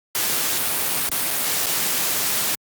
white noise with dropouts, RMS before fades -22 dBFS, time 0.15-2.55 s, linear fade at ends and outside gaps 0 ms, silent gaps 1.089-1.116 / 1.305-1.31 / 1.66-1.667 s, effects high-pass 100 Hz 12 dB/octave + Opus 48 kbps

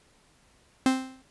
45% pulse tone with exponential decay, 261.6 Hz, C4, in tune, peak -17 dBFS, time 0.86-1.22 s, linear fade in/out 1 ms, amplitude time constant 78 ms, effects pink hiss -62 dBFS RMS until 1.3 s + resampled to 24000 Hz

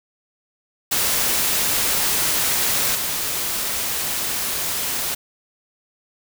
white noise with level steps, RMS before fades -20 / -24 dBFS, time 0.91-5.15 s, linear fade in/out 10 ms, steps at 2.95 s, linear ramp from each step 2 ms, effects none

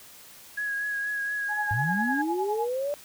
sine tone with vibrato, 1661.2 Hz, G#6, in tune, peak -27 dBFS, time 0.57-2.22 s, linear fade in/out 10 ms, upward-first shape triangle, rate 4.2 Hz, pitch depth 29 cents each way
sine tone with tremolo, 840 Hz, G#5, 19 cents sharp, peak -26 dBFS, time 1.48-2.69 s, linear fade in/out 50 ms, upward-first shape sine, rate 9.9 Hz, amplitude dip 80%
sine linear sweep, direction up, 98 to 591 Hz, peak -26 dBFS, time 1.71-2.94 s, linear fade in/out 0 ms
effects white hiss -49 dBFS RMS until 3.04 s

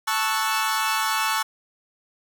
sawtooth chord, F# minor seventh, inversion first, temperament equal, 880 / 1108.7 / 1318.5 / 1480 Hz, A5 / C#6 / E6 / F#6, 0 / 0 / 0 / 0 cents, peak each -22 / -23 / -24 / -26 dBFS, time 0.07-1.43 s, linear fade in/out 10 ms, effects none

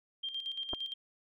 sine tone with tremolo, 3183 Hz, G7, 26 cents sharp, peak -34 dBFS, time 0.23-0.94 s, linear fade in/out 10 ms, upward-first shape square, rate 8.7 Hz, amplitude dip 60%
clicks, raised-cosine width 1 ms, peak -25 dBFS, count 2, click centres 0.733 / 0.736 s
effects none

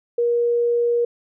sine tone, 474.9 Hz, A#4, 32 cents sharp, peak -16 dBFS, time 0.18-1.05 s, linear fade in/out 5 ms, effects none

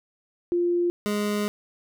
sine / 25% pulse tone pair in turn, 348.9 / 207.5 Hz, F4 / G#3, -2 / -1 cents, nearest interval major sixth, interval 899 cents, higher first, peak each -20 dBFS, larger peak neither, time 0.52-0.9 / 1.06-1.48 s, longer second, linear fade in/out 0 ms, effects none

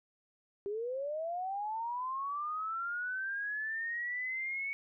sine linear sweep, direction up, 392 to 2234 Hz, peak -34 dBFS, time 0.66-4.73 s, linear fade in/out 0 ms, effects none

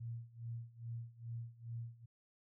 sine tone with tremolo, 116.54 Hz, A#2, in tune, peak -40 dBFS, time 0-2.06 s, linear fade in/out 10 ms, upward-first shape sine, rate 2.4 Hz, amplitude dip 90%, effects none

